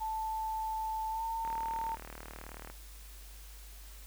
sine tone with pitch glide, 880 to 904.2 Hz, A5 to A5, 0 to +47 cents, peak -33 dBFS, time 0-1.96 s, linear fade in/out 20 ms, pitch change +47 cents, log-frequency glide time 1.09-1.26 s
click train, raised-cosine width 0.5 ms, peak -30 dBFS, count 49, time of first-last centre 1.45-2.7 s, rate 38.4 Hz
effects added 50 Hz sine -48 dBFS peak until 4.06 s + white hiss -55 dBFS RMS until 4.06 s

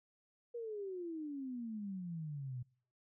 sine exponential sweep, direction down, 482.5 to 120.7 Hz, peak -40 dBFS, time 0.54-2.63 s, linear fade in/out 10 ms, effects noise-tail reverb RT60 0.5 s tail -24 dB re dry

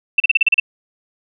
sine tone bursts, 2675 Hz, E7, 25 cents sharp, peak -8 dBFS, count 8, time 0.18-0.6 s, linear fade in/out 5 ms, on 21 ms, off 36 ms, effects none

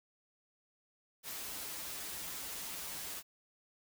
white noise with comb filter, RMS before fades -43 dBFS, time 1.23-3.23 s, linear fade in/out 50 ms, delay 8.3 ms, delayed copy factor -0.6, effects none

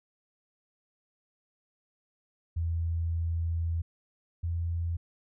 sine tone pair in turn, 83.3 / 84.56 Hz, E2 / E2, +19 / +45 cents, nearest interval unison, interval 26 cents, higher second, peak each -27 / -28 dBFS, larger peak first, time 2.56-3.82 / 4.43-4.97 s, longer first, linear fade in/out 10 ms, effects none

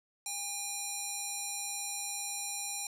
square tone with band-pass filter, 809 Hz, G#5, 46 cents flat, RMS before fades -38 dBFS, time 0.26-2.87 s, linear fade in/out 2 ms, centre 8100 Hz, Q 1.8, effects none

